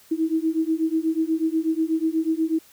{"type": "beating tone pair", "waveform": "sine", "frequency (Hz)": [317.4, 325.6], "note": ["D#4", "E4"], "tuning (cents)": [35, -21], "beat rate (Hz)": 8.2, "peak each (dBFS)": -23, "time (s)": [0.11, 2.59], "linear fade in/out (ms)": 10, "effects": ["white hiss -53 dBFS RMS until 2.72 s"]}